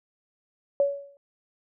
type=tone with exponential decay; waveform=sine; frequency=563 Hz; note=C#5; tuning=27 cents sharp; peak=-16 dBFS; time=0.8-1.17 s; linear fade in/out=1 ms; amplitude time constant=80 ms; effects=none